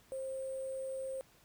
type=tone with sample-and-hold; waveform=sine; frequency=530 Hz; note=C5; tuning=22 cents sharp; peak=-37 dBFS; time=0.12-1.21 s; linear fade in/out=0 ms; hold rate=8820 Hz; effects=pink hiss -65 dBFS RMS until 1.44 s